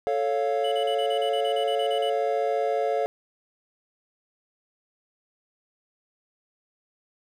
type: chord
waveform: triangle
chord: A augmented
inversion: none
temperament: equal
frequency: 440 / 554.4 / 698.5 Hz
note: A4 / C#5 / E#5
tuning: 0 / 0 / 0 cents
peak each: -25 / -25 / -25 dBFS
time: 0.07-3.06 s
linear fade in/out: 0 ms
type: tone bursts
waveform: triangle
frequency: 2960 Hz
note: F#7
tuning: in tune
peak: -31 dBFS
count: 13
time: 0.64-2.099 s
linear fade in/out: 5 ms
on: 79 ms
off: 36 ms
effects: none